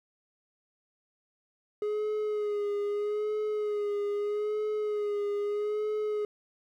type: tone with vibrato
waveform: triangle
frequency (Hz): 417.5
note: G#4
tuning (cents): +9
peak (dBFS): -26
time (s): 1.82-6.25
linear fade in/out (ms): 2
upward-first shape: sine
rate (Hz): 0.79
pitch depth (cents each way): 36
effects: 11-bit